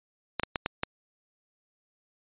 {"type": "clicks", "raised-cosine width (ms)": 0.3, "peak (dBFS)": -11, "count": 5, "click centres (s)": [0.397, 0.434, 0.558, 0.661, 0.834], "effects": ["resampled to 8000 Hz"]}